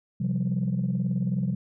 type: chord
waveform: sine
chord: C suspended fourth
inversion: none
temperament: equal with one note detuned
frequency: 130.81 / 174.61 / 193.19 Hz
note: C3 / F3 / G3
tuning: 0 / 0 / -25 cents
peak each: -27 dBFS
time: 0.2-1.55 s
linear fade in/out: 10 ms
effects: tanh soft clip ceiling -18 dBFS